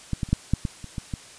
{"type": "clicks", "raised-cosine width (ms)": 5, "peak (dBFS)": [-12, -13, -26, -7, -7, -13, -24, -17, -16], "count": 9, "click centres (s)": [0.133, 0.232, 0.289, 0.33, 0.536, 0.652, 0.843, 0.982, 1.138], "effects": ["white hiss -46 dBFS RMS until 1.38 s", "resampled to 22050 Hz"]}